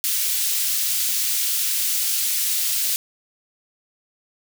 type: high-pass noise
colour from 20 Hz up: white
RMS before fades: -22 dBFS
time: 0.04-2.96 s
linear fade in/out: 0 ms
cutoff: 3100 Hz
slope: 12 dB/octave
effects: none